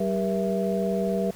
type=tone cluster; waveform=sine; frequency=192.3 / 398.7 / 479.5 / 662 Hz; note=G3 / G4 / A#4 / E5; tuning=-33 / +29 / +49 / +7 cents; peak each=-26 / -30 / -29 / -29 dBFS; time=0-1.31 s; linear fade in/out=5 ms; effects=pink hiss -47 dBFS RMS until 1.35 s